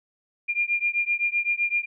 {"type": "beating tone pair", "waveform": "sine", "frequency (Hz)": [2400, 2407.8], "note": ["D7", "D7"], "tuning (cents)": [37, 43], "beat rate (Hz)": 7.8, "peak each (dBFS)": -25, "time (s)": [0.48, 1.86], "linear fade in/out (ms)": 20, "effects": []}